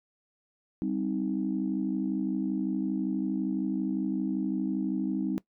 sine chord, C minor, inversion second, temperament just, 196.22 / 261.6 / 314 Hz, G3 / C4 / Eb4, +2 / 0 / +16 cents, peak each -31 dBFS, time 0.82-5.38 s, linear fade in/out 0 ms, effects noise-tail reverb RT60 0.1 s tail -20 dB re dry + tanh soft clip ceiling -18 dBFS

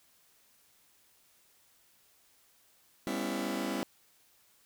sawtooth chord, C# half-diminished seventh, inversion second, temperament just, 199.57 / 249.5 / 277.2 / 332.6 Hz, G3 / B3 / C#4 / E4, +31 / +18 / 0 / +16 cents, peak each -34 dBFS, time 3.07-3.83 s, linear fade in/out 0 ms, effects white hiss -66 dBFS RMS until 4.65 s

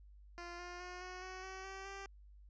10% pulse tone with pitch steps, 347.5 / 353.6 / 359.8 / 366 / 372.4 / 379 / 385.6 / 392.3 Hz, F4 / F4 / F#4 / F#4 / F#4 / F#4 / G4 / G4, -9 / +22 / -48 / -19 / +11 / +42 / -28 / +1 cents, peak -38 dBFS, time 0.38-2.06 s, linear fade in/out 0 ms, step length 210 ms, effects added 50 Hz sine -56 dBFS peak until 2.49 s + resampled to 16000 Hz

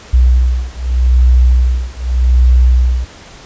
sine beating tone pair, 61.74 / 62.57 Hz, B1 / B1, 0 / +23 cents, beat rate 0.83 Hz, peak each -10 dBFS, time 0.13-3.05 s, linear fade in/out 10 ms, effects pink hiss -36 dBFS RMS until 3.45 s + resampled to 16000 Hz

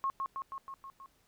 sine tone with echo, 1084 Hz, C#6, 39 cents flat, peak -29 dBFS, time 0.04-0.1 s, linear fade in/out 0 ms, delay 160 ms, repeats 6, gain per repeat -3 dB, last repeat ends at 1.06 s, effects pink hiss -70 dBFS RMS until 1.27 s

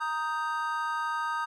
triangle chord, Eb major, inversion second, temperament equal, 932.3 / 1244.5 / 1568 Hz, Bb5 / Eb6 / G6, 0 / 0 / 0 cents, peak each -31 / -30 / -33 dBFS, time 0-1.46 s, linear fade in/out 20 ms, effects none

